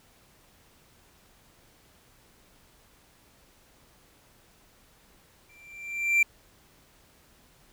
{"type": "tone with exponential growth", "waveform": "triangle", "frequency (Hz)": 2357, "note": "D7", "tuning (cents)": 6, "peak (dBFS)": -15, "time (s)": [5.49, 6.23], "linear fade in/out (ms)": 5, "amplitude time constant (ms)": 160, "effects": ["pink hiss -60 dBFS RMS until 7.72 s"]}